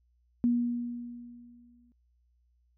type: tone with exponential decay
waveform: sine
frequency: 239.9 Hz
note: A#3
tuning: 50 cents sharp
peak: -21 dBFS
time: 0.44-1.92 s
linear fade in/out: 0 ms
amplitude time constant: 320 ms
effects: added 60 Hz sine -66 dBFS peak until 2.77 s